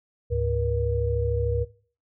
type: tone cluster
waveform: sine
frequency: 71.8 / 105.2 / 477.8 Hz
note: D2 / G#2 / A#4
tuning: -39 / +23 / +43 cents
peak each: -27 dBFS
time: 0.3-1.65 s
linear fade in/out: 20 ms
effects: noise-tail reverb RT60 0.4 s tail -18 dB re dry